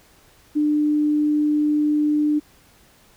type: tone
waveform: sine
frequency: 299 Hz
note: D4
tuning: 31 cents sharp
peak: -16 dBFS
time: 0.55-2.4 s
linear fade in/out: 20 ms
effects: pink hiss -54 dBFS RMS until 3.16 s